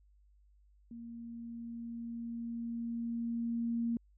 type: tone with level ramp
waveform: sine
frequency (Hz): 233.1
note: A#3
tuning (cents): 0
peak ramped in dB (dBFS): -44 to -30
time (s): 0.91-3.97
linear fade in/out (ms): 2
effects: added 50 Hz sine -62 dBFS peak until 4.17 s